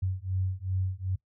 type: beating tone pair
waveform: sine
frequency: 92.5 / 95.1 Hz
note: F#2 / F#2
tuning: 0 / +48 cents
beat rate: 2.6 Hz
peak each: -31 dBFS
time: 0.02-1.16 s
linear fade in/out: 10 ms
effects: noise-tail reverb RT60 0.1 s tail -19 dB re dry